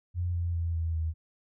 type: tone with pitch steps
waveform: sine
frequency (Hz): 88.1 / 86.09 / 84.12 / 82.2 / 80.32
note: F2 / F2 / E2 / E2 / E2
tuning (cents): +16 / -24 / +36 / -4 / -44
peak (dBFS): -27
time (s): 0.14-1.14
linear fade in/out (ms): 50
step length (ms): 200
effects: none